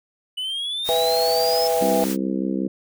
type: exponential sweep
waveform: triangle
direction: up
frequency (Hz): 2960 to 5274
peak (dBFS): -23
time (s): 0.37-1.68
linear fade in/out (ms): 10
type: noise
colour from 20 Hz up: white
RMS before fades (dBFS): -31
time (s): 0.84-2.17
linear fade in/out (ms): 50
type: chord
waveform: sine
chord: E major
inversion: second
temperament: equal with one note detuned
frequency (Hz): 493.9 / 659.3 / 809.8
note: B4 / E5 / G#5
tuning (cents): 0 / 0 / -44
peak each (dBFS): -21 / -22 / -24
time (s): 0.89-2.04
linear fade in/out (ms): 0
type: harmonic tone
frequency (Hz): 65.5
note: C2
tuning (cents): +2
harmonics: 3 / 4 / 5 / 6 / 7 / 8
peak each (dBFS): -25 / -26 / -27 / -34 / -35 / -36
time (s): 1.81-2.68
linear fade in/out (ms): 5
effects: none